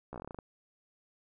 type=slowing click train; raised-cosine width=1 ms; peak=-28 dBFS; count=11; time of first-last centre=0.13-0.388 s; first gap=14 ms; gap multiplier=1.13; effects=none